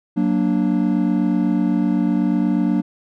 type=chord; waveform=triangle; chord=Gb augmented; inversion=none; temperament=equal; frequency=185 / 233.1 / 293.7 Hz; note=Gb3 / Bb3 / D4; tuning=0 / 0 / 0 cents; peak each=-18 dBFS; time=0.16-2.82 s; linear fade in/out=20 ms; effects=none